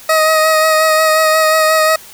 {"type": "tone with vibrato", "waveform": "20% pulse", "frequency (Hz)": 630, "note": "D#5", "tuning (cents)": 21, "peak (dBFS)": -4, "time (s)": [0.09, 1.96], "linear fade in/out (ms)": 5, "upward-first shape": "sine", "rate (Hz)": 5.6, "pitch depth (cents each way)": 20, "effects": ["white hiss -37 dBFS RMS until 2.13 s"]}